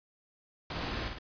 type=noise with echo; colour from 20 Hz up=pink; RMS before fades=-37 dBFS; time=0.7-1.08 s; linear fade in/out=2 ms; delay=53 ms; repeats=2; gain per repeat=-4 dB; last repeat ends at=1.186 s; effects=resampled to 11025 Hz